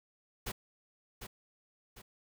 pink noise with echo, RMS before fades -38 dBFS, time 0.46-0.52 s, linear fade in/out 10 ms, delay 750 ms, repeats 2, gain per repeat -7 dB, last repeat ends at 2.02 s, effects none

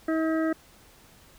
harmonic tone, 320 Hz, D#4, 49 cents sharp, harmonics 1 / 2 / 4 / 5 / 6, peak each -24 / -30 / -36 / -38 / -40 dBFS, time 0.08-0.53 s, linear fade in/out 5 ms, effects pink hiss -55 dBFS RMS until 1.38 s

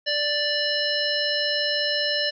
harmonic tone, 587.3 Hz, D5, in tune, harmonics 1 / 3 / 5 / 7 / 9, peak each -28 / -28 / -28 / -28 / -28 dBFS, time 0.06-2.31 s, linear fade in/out 20 ms, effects none

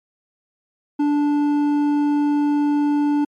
triangle tone with hard clipping, 292.1 Hz, D4, 9 cents flat, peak -17 dBFS, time 0.99-3.25 s, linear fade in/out 10 ms, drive 10 dB, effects MP3 64 kbps

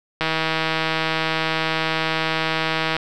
click train, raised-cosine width 0.3 ms, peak -5 dBFS, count 442, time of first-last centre 0.21-2.966 s, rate 160 Hz, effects none

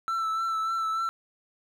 triangle tone with vibrato, 1328 Hz, E6, 12 cents sharp, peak -24 dBFS, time 0.08-1.09 s, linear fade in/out 0 ms, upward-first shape sine, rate 3.4 Hz, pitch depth 23 cents each way, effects none

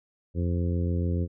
harmonic tone, 86.8 Hz, F2, 10 cents flat, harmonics 1 / 2 / 3 / 4 / 5 / 6, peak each -25 / -31 / -35 / -37 / -39 / -41 dBFS, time 0.34-1.28 s, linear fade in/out 50 ms, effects none

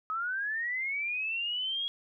sine linear sweep, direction up, 1259 to 3322 Hz, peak -30 dBFS, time 0.1-1.88 s, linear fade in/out 0 ms, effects none

